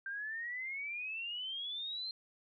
sine exponential sweep, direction up, 1568 to 4186 Hz, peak -38 dBFS, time 0.06-2.11 s, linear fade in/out 2 ms, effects none

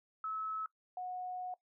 sine tone pair in turn, 1296 / 730.7 Hz, E6 / F#5, -30 / -22 cents, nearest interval minor seventh, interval 992 cents, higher first, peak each -36 / -38 dBFS, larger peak first, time 0.24-0.66 / 0.97-1.54 s, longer second, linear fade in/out 2 ms, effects noise-tail reverb RT60 0.1 s tail -19 dB re dry

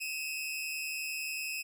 sawtooth tone pair together, 2537 / 2688 Hz, D#7 / E7, +33 / +33 cents, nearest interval minor second, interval 100 cents, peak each -33 / -37 dBFS, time 0-1.63 s, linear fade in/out 20 ms, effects none

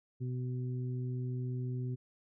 harmonic tone, 125.7 Hz, B2, 31 cents sharp, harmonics 1 / 2 / 3, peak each -34 / -44 / -47 dBFS, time 0.2-1.96 s, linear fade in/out 20 ms, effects none

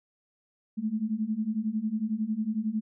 sine beating tone pair, 210.7 / 221.7 Hz, G#3 / A3, +25 / +13 cents, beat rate 11 Hz, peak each -31 / -29 dBFS, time 0.77-2.81 s, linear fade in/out 20 ms, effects none

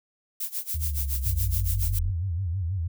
violet noise with tremolo, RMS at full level -29 dBFS, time 0.4-1.99 s, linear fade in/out 5 ms, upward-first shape sine, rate 7.1 Hz, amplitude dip 90%
sine linear sweep, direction down, 79.5 to 38.82 Hz, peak -26 dBFS, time 0.74-2.11 s, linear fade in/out 10 ms
sine tone with vibrato, 89.6 Hz, F2, 45 cents sharp, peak -25 dBFS, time 1.25-2.88 s, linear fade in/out 10 ms, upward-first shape sine, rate 6.2 Hz, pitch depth 170 cents each way
effects none

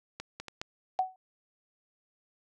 clicks, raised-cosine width 0.2 ms, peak -21 / -22 / -24 / -18 / -28 dBFS, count 5, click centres 0.2 / 0.4 / 0.483 / 0.615 / 0.99 s
sine tone with exponential decay, 749 Hz, F#5, 21 cents sharp, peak -21 dBFS, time 0.99-1.16 s, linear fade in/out 2 ms, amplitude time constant 36 ms
effects none

